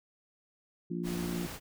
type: harmonic tone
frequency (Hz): 58.27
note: A#1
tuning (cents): 0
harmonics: 3 / 4 / 5 / 6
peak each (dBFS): -35 / -40 / -41 / -39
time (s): 0.9-1.47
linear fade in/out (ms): 10
type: noise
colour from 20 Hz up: pink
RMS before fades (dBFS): -42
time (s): 1.03-1.6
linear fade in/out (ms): 50
effects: none

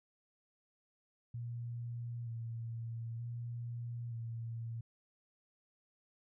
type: tone with vibrato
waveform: sine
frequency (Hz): 116.9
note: A#2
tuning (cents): +5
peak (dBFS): -39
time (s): 1.34-4.81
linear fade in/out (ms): 5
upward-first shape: square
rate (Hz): 0.54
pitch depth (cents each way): 26
effects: none

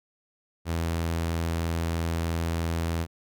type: tone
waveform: sawtooth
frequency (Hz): 83.1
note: E2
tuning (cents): +15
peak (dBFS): -22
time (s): 0.65-3.07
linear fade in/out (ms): 50
effects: none

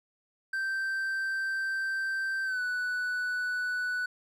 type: tone with pitch glide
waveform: triangle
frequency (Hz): 1562 to 1484.6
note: G6 to F#6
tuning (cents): -7 to +5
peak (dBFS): -27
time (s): 0.53-4.06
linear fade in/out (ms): 5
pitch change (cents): -88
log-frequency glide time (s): 2.44-2.61
effects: none

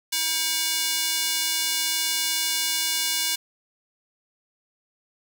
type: tone with high-pass filter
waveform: square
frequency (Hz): 320.3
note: E4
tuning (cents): -50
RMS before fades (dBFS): -25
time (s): 0.12-3.36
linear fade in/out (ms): 10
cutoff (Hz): 3500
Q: 0.86
effects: 8-bit

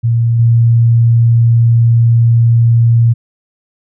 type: tone with level steps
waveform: sine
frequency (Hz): 116.54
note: A#2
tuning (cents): 0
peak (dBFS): -8 / -5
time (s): 0.03-3.14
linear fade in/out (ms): 20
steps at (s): 0.39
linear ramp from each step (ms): 5
effects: none

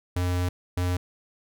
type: tone pair in turn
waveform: square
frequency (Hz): 89.5 / 89.5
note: F2 / F2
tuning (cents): +43 / +43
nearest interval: unison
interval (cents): 0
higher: neither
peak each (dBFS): -24 / -24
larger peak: neither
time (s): 0.16-0.49 / 0.77-0.97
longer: first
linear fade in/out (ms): 5
effects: none

